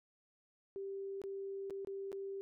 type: tone with dropouts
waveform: sine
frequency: 392 Hz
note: G4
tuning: in tune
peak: -40 dBFS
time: 0.76-2.41 s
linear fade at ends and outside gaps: 0 ms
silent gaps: 1.217-1.238 / 1.699-1.706 / 1.848-1.872 / 2.118-2.128 s
effects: none